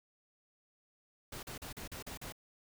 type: noise bursts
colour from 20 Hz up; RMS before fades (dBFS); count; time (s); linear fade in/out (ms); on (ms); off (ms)
pink; -45; 7; 1.32-2.324; 5; 110; 39
effects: none